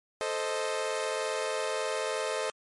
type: chord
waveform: sawtooth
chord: A diminished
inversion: none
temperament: equal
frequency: 440 / 523.3 / 622.3 Hz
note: A4 / C5 / Eb5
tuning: 0 / 0 / 0 cents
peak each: -30 dBFS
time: 0.21-2.5 s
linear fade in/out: 0 ms
effects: MP3 48 kbps